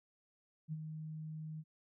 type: tone with ADSR envelope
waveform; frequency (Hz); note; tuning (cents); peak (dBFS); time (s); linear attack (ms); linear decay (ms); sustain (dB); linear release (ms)
sine; 156.2; D#3; +7; -36; 0.68-1.64; 44; 39; -6; 47
effects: none